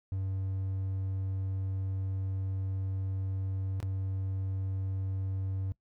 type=tone with dropouts; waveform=triangle; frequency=95.8 Hz; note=G2; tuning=39 cents flat; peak=-29 dBFS; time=0.12-5.72 s; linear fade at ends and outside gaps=0 ms; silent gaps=3.802-3.828 s; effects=noise-tail reverb RT60 0.1 s tail -20 dB re dry